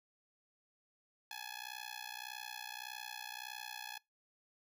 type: tone with amplitude modulation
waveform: 10% pulse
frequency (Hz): 846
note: G#5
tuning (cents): +32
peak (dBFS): -32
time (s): 1.31-3.98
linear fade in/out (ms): 2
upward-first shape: sine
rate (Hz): 61.7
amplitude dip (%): 100
effects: noise-tail reverb RT60 0.2 s tail -23 dB re dry